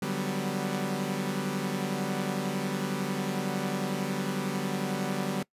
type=chord; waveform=sawtooth; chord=G major seventh; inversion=second; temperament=equal; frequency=146.83 / 185 / 196 / 246.9 Hz; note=D3 / F#3 / G3 / B3; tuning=0 / 0 / 0 / 0 cents; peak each=-32 / -30 / -29 / -32 dBFS; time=0.02-5.43 s; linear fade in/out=5 ms; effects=noise-tail reverb RT60 0.1 s tail -22 dB re dry + resampled to 32000 Hz